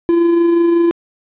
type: tone with amplitude modulation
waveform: triangle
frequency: 340 Hz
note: F4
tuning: 46 cents flat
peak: -6 dBFS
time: 0.09-0.91 s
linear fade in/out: 0 ms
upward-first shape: sine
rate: 25.4 Hz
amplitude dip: 30%
effects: resampled to 8000 Hz + 8-bit